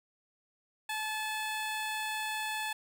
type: tone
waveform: 15% pulse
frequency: 865 Hz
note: A5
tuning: 30 cents flat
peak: -27 dBFS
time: 0.89-2.73 s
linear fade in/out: 5 ms
effects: none